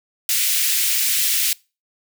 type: high-pass noise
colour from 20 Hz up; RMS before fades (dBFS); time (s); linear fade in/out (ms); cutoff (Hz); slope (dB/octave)
white; -19; 0.29-1.53; 2; 2000; 24
effects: noise-tail reverb RT60 0.3 s tail -24 dB re dry